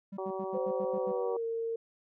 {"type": "tone bursts", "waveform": "triangle", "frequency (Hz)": 196, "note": "G3", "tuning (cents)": 0, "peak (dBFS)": -36, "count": 8, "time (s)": [0.12, 1.121], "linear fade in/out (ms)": 10, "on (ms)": 56, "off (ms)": 79}
{"type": "harmonic tone", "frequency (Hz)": 190, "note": "F#3", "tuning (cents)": 46, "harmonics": [2, 3, 4, 5, 6], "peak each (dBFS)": [-36, -40, -42, -44, -46], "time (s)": [0.18, 1.37], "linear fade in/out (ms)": 5}
{"type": "tone with pitch glide", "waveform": "sine", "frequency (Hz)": [516, 457.1], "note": ["C5", "A#4"], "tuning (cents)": [-24, -34], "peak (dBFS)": -31, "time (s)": [0.54, 1.76], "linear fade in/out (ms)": 5, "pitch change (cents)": -210, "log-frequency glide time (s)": [0.97, 1.44]}
{"effects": []}